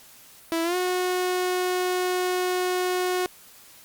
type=tone with pitch glide; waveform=sawtooth; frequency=330.1 to 364.2 Hz; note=E4 to F#4; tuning=+2 to -27 cents; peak=-19 dBFS; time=0.52-3.26 s; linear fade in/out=0 ms; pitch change=+171 cents; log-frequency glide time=0.63-0.76 s; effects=white hiss -50 dBFS RMS until 3.84 s + Opus 48 kbps